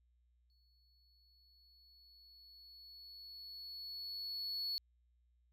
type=tone with exponential growth; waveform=triangle; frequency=4399 Hz; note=C#8; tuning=14 cents flat; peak=-35 dBFS; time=0.5-4.78 s; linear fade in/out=0 ms; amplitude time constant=930 ms; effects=added 60 Hz sine -70 dBFS peak until 5.52 s